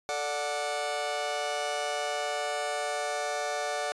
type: chord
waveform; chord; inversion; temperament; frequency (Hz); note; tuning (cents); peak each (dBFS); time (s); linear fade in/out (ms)
sawtooth; D major; second; just; 440.5 / 587.3 / 734.2; A4 / D5 / F#5; +2 / 0 / -14; -34 / -29 / -29; 0.09-3.92; 0
effects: resampled to 22050 Hz